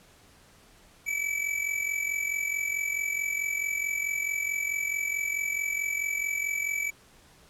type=tone with amplitude modulation; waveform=square; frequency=2300 Hz; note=D7; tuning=37 cents flat; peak=-25 dBFS; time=1.06-6.91 s; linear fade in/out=20 ms; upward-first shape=sine; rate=44.6 Hz; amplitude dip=70%; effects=pink hiss -57 dBFS RMS until 7.49 s + low-pass 12000 Hz 12 dB/octave